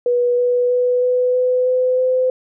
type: tone with pitch steps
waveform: sine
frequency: 487.1 / 491.1 / 495 / 499.1 / 503.1 / 507.2 / 511.3 Hz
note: B4 / B4 / B4 / B4 / B4 / B4 / C5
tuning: -24 / -10 / +4 / +18 / +32 / +46 / -40 cents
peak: -13 dBFS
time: 0.06-2.3 s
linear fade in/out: 2 ms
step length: 320 ms
effects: none